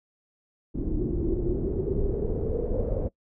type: noise with low-pass filter sweep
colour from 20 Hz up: brown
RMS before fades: -27 dBFS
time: 0.74-3.09 s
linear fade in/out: 20 ms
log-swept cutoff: 310 to 520 Hz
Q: 7.3
effects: noise-tail reverb RT60 0.1 s tail -21 dB re dry